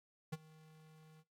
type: tone with ADSR envelope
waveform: square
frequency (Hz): 157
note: D#3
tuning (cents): +16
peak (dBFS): -37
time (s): 0.32-1.24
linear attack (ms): 13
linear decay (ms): 27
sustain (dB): -23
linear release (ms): 48
effects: noise-tail reverb RT60 0.2 s tail -18 dB re dry + AAC 64 kbps